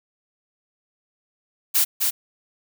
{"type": "noise with echo", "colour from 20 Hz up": "blue", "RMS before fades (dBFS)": -18, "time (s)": [1.74, 1.85], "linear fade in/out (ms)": 20, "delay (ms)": 260, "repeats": 1, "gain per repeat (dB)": -3, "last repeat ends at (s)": 2.11, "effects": []}